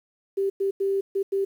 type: tone bursts at uneven times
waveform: sine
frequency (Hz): 392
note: G4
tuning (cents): 0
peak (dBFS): -21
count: 5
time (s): 0.37-0.5 / 0.6-0.71 / 0.8-1.01 / 1.15-1.23 / 1.32-1.45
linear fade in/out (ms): 10
effects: 9-bit